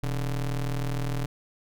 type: ring-modulated tone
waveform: square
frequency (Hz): 73.42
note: D2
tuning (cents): 0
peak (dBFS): -24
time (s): 0.03-1.26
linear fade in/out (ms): 5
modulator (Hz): 53.5
effects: none